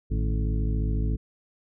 harmonic tone with a mistuned harmonic, 54.1 Hz, A1, 29 cents flat, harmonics 1 / 2 / 3 / 4 / 5 / 6 / 8, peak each -24 / -30 / -34 / -36 / -38 / -40 / -42 dBFS, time 0.1-1.17 s, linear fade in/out 20 ms, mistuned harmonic 3, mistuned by -120 cents, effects none

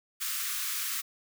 white high-pass noise, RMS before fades -33 dBFS, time 0.2-1.02 s, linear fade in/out 20 ms, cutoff 1100 Hz, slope 96 dB/octave, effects none

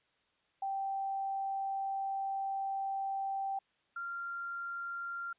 sine tone pair in turn, 781 / 1386 Hz, G5 / F6, -7 / -14 cents, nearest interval minor seventh, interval 993 cents, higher second, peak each -33 / -37 dBFS, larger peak first, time 0.62-3.59 / 3.96-5.33 s, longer first, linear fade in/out 5 ms, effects white hiss -74 dBFS RMS until 5.38 s + resampled to 8000 Hz

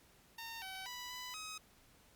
10% pulse tone with pitch steps, 915 / 762 / 986 / 996 / 1267 Hz, A#5 / G5 / B5 / B5 / D#6, -32 / -49 / -3 / +14 / +31 cents, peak -36 dBFS, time 0.38-1.58 s, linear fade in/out 5 ms, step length 240 ms, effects pink hiss -66 dBFS RMS until 2.15 s + Opus 48 kbps

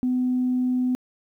sine tone, 251.9 Hz, B3, 34 cents sharp, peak -19 dBFS, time 0.03-0.95 s, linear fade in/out 0 ms, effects tanh soft clip ceiling -15 dBFS + 10-bit

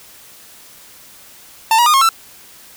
45% pulse tone with pitch steps, 894 / 957 / 1221 / 1081 / 1334 Hz, A5 / A#5 / D#6 / C#6 / E6, +27 / +45 / -33 / -44 / +20 cents, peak -9 dBFS, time 1.71-2.09 s, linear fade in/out 2 ms, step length 76 ms, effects white hiss -42 dBFS RMS until 2.76 s

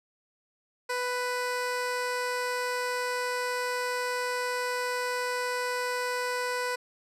15% pulse tone, 495.9 Hz, B4, 7 cents sharp, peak -22 dBFS, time 0.89-6.76 s, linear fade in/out 10 ms, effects low-pass 11000 Hz 12 dB/octave

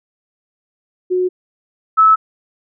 sine tone pair in turn, 365.4 / 1302.1 Hz, F#4 / E6, -22 / -22 cents, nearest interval octave + minor seventh, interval 2200 cents, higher second, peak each -13 / -6 dBFS, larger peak second, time 1.1-1.29 / 1.97-2.16 s, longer neither, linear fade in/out 20 ms, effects none

